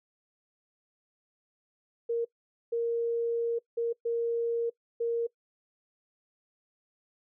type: tone bursts at uneven times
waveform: sine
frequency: 466.2 Hz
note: A#4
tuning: in tune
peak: -26 dBFS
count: 5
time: 2.09-2.25 / 2.72-3.59 / 3.77-3.93 / 4.05-4.7 / 5-5.27 s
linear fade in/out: 10 ms
effects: noise-tail reverb RT60 0.1 s tail -22 dB re dry